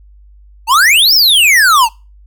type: exponential two-way sweep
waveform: square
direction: up then down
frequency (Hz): 855 to 5570 to 855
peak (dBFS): -6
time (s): 0.67-1.89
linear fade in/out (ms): 50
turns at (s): 1.14
effects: noise-tail reverb RT60 0.3 s tail -25 dB re dry + added 50 Hz sine -38 dBFS peak until 2.26 s